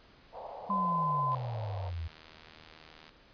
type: band-pass noise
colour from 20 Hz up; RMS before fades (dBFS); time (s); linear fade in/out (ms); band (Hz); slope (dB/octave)
pink; -44; 0.32-1.92; 50; 510 to 940; 48
type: exponential sweep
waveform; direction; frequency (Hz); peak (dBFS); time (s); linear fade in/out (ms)
sine; down; 200.4 to 79.3; -34; 0.69-2.08; 10
type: tone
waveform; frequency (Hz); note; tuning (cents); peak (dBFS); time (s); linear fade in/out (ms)
sine; 1022; C6; -41; -28; 0.7-1.35; 2
type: click train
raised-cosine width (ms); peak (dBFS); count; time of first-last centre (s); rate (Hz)
0.2; -34; 141; 1.32-3.092; 79
effects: pink hiss -59 dBFS RMS until 3.33 s + resampled to 11025 Hz